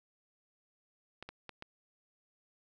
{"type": "clicks", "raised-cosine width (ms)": 0.3, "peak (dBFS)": -28, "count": 4, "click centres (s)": [1.226, 1.29, 1.493, 1.624], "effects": []}